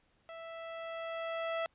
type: tone with level ramp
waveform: sawtooth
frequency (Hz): 659.3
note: E5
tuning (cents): 0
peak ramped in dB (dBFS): -41 to -28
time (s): 0.29-1.66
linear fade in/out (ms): 0
effects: pink hiss -72 dBFS RMS until 1.74 s + resampled to 8000 Hz